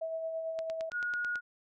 sine tone with tremolo, 649 Hz, E5, 27 cents flat, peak -32 dBFS, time 0.01-0.9 s, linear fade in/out 10 ms, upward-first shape sine, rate 9 Hz, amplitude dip 35%
click train, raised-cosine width 0.2 ms, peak -27 dBFS, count 8, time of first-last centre 0.59-1.357 s, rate 9.13 Hz
sine tone, 1444 Hz, F#6, 43 cents flat, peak -31 dBFS, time 0.91-1.41 s, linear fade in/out 50 ms
effects none

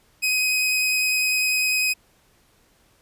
sawtooth tone with vibrato, 2517 Hz, D#7, 19 cents sharp, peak -16 dBFS, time 0.22-1.94 s, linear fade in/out 20 ms, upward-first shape sine, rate 10 Hz, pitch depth 9 cents each way, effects pink hiss -60 dBFS RMS until 3.01 s + resampled to 32000 Hz

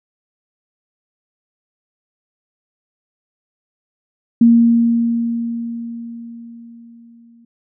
sine tone with exponential decay, 233.1 Hz, A#3, in tune, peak -5 dBFS, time 4.41-7.45 s, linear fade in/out 5 ms, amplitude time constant 660 ms, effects none

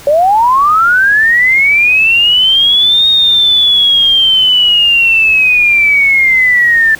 sine linear two-way sweep, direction up then down, 554.4 to 3726 to 1762 Hz, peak -5 dBFS, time 0.07-6.95 s, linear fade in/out 2 ms, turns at 3.08 s, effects pink hiss -33 dBFS RMS until 6.99 s

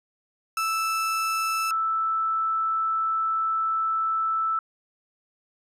35% pulse / sine tone pair in turn, 1318.5 / 1318.5 Hz, E6 / E6, 0 / 0 cents, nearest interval unison, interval 0 cents, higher neither, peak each -22 dBFS, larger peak neither, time 0.57-1.71 / 1.71-4.59 s, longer second, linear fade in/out 2 ms, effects resampled to 32000 Hz

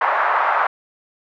white band-pass noise, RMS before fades -18 dBFS, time 0.01-0.67 s, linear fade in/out 5 ms, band 710 to 1400 Hz, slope 24 dB/octave, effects none

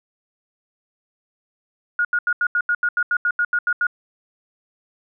sine tone bursts, 1438 Hz, F#6, 50 cents flat, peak -16 dBFS, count 14, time 1.99-3.868 s, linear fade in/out 2 ms, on 58 ms, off 82 ms, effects none

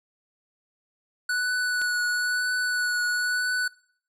square tone with vibrato, 1478 Hz, F#6, 2 cents flat, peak -24 dBFS, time 1.29-3.68 s, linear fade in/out 5 ms, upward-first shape triangle, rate 1 Hz, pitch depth 19 cents each way
clicks, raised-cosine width 0.2 ms, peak -27 / -22 dBFS, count 2, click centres 1.814 / 1.817 s
effects noise-tail reverb RT60 0.6 s tail -23 dB re dry + low-pass 11000 Hz 12 dB/octave

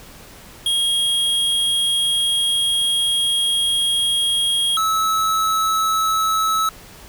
square tone pair in turn, 3267 / 1299.5 Hz, G#7 / E6, -29 / -25 cents, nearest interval octave + major third, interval 1596 cents, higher first, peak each -17 dBFS, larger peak neither, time 0.66-4.77 / 4.77-6.69 s, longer first, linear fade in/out 2 ms, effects pink hiss -42 dBFS RMS until 7.08 s

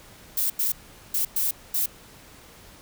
violet noise bursts at uneven times, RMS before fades -24 dBFS, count 5, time 0.37-0.5 / 0.59-0.72 / 1.14-1.25 / 1.36-1.51 / 1.74-1.86 s, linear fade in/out 5 ms, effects pink hiss -49 dBFS RMS until 2.81 s

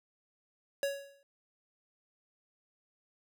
square tone with exponential decay, 558 Hz, C#5, 11 cents sharp, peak -28 dBFS, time 0.83-1.23 s, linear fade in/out 1 ms, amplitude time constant 85 ms, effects none

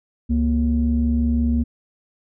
sine tone pair together, 70.13 / 235.9 Hz, C#2 / A#3, +21 / +21 cents, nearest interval octave + major sixth, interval 2100 cents, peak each -18 dBFS, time 0.29-1.64 s, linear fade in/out 20 ms, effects tanh soft clip ceiling -10 dBFS

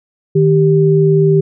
sine tone pair together, 155.56 / 392 Hz, D#3 / G4, 0 / 0 cents, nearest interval octave + major third, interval 1600 cents, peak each -10 dBFS, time 0.35-1.41 s, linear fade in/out 10 ms, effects none

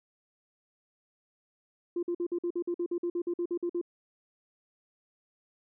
sine tone bursts, 347.4 Hz, F4, 9 cents flat, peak -27 dBFS, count 16, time 1.96-3.814 s, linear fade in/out 5 ms, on 69 ms, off 50 ms, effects tanh soft clip ceiling -24 dBFS

